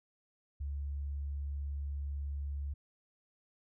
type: tone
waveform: sine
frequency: 70.9 Hz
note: C#2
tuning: 40 cents sharp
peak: -35 dBFS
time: 0.6-2.74 s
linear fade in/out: 10 ms
effects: none